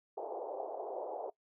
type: band-pass noise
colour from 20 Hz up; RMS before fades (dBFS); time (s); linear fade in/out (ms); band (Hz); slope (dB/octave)
white; -41; 0.17-1.3; 5; 380 to 810; 48
effects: noise-tail reverb RT60 0.1 s tail -21 dB re dry